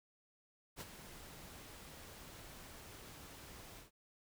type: noise with ADSR envelope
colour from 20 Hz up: pink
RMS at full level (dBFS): -45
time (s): 0.76-3.91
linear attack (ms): 50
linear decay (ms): 28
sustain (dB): -9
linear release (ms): 130
effects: none